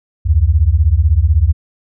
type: beating tone pair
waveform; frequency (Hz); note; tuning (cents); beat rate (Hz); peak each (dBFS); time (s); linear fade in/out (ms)
sine; 70 / 86; C#2 / F2; +18 / -26; 16; -11; 0.25-1.53; 20
effects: none